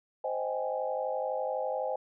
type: chord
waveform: sine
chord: Ab major seventh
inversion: first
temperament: just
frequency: 519.1 / 623 / 778.7 / 830.6 Hz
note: C5 / Eb5 / G5 / Ab5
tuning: -14 / +2 / -12 / 0 cents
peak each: -33 / -35 / -38 / -37 dBFS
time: 0.24-1.96 s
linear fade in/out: 5 ms
effects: none